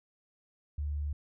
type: tone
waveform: sine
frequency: 73.3 Hz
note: D2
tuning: 3 cents flat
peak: -31 dBFS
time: 0.78-1.13 s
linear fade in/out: 5 ms
effects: none